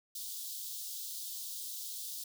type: high-pass noise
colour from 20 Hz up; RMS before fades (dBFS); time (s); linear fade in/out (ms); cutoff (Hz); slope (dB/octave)
white; -42; 0.15-2.24; 5; 3400; 48
effects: none

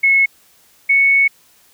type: tone pair in turn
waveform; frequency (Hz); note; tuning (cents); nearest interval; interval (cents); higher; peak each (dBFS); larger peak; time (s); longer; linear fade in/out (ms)
sine; 2187 / 2214; C#7 / C#7; -24 / -3; unison; 21; second; -9; neither; 0.03-0.26 / 0.89-1.28; second; 10
effects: white hiss -52 dBFS RMS until 1.73 s

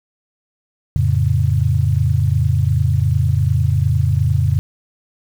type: chord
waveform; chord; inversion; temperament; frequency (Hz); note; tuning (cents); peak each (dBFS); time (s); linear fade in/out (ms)
sine; F augmented; none; equal; 87.31 / 110 / 138.59; F2 / A2 / C#3; 0 / 0 / 0; -17; 0.96-4.59; 0
effects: 7-bit

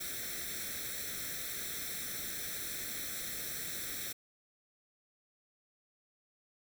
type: noise with comb filter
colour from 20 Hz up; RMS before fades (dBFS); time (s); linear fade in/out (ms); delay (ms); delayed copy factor
white; -40; 0-4.13; 10; 0.52; +0.85
effects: none

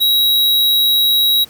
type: tone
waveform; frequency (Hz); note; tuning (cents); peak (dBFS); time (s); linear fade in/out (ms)
square; 3852; B7; -44; -11; 0-1.45; 20
effects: pink hiss -43 dBFS RMS until 1.49 s

